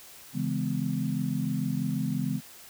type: chord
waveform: sine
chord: C# minor seventh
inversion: none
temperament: equal with one note detuned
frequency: 138.59 / 164.81 / 207.7 / 252.7 Hz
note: C#3 / E3 / G#3 / B3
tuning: 0 / 0 / 0 / +40 cents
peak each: -32 dBFS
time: 0.33-2.41 s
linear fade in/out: 50 ms
effects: white hiss -49 dBFS RMS until 2.69 s